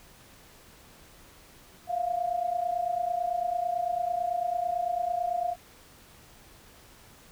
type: tone pair together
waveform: sine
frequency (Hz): 681 / 710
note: F5 / F5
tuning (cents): -44 / +28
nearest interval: minor second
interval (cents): 72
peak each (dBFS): -31 / -28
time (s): 1.87-5.56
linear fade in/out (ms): 50
effects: pink hiss -54 dBFS RMS until 7.31 s